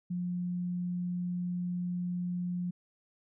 sine tone, 177.7 Hz, F3, 30 cents sharp, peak -31 dBFS, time 0.1-2.71 s, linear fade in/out 10 ms, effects none

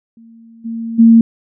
sine tone with level steps, 228.4 Hz, A#3, 35 cents flat, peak -38 / -20 / -3 dBFS, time 0.17-1.21 s, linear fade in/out 2 ms, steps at 0.64 / 0.98 s, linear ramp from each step 20 ms, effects none

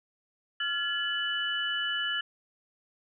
sine tone cluster, 1388 / 1705 / 2973 Hz, F6 / G#6 / F#7, -11 / +45 / +8 cents, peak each -35 / -32 / -31 dBFS, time 0.6-2.21 s, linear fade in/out 5 ms, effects none

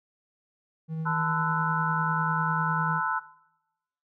triangle tone with tremolo, 159.9 Hz, D#3, 48 cents sharp, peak -26 dBFS, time 0.88-3.01 s, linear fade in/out 50 ms, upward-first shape triangle, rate 10 Hz, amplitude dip 30%
sine chord, F# half-diminished seventh, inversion first, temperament equal with one note detuned, 880 / 1019.7 / 1318.5 / 1480 Hz, A5 / C6 / E6 / F#6, 0 / -45 / 0 / 0 cents, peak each -31 dBFS, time 1.05-3.2 s, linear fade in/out 20 ms
effects noise-tail reverb RT60 0.9 s tail -19 dB re dry

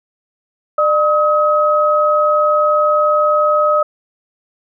sine tone pair together, 600 / 1271.4 Hz, D5 / D#6, +37 / +37 cents, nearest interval octave + minor second, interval 1300 cents, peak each -13 dBFS, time 0.78-3.83 s, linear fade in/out 5 ms, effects none

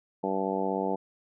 harmonic tone, 96.4 Hz, G2, 28 cents flat, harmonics 2 / 3 / 4 / 5 / 6 / 7 / 8 / 9, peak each -34 / -35 / -34 / -33 / -38 / -35 / -38 / -34 dBFS, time 0.23-0.96 s, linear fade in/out 10 ms, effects none

